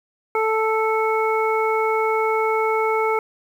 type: harmonic tone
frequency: 440 Hz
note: A4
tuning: in tune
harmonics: 1 / 2 / 3 / 5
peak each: -20 / -23 / -25 / -27 dBFS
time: 0.35-3.19 s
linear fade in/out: 2 ms
effects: 8-bit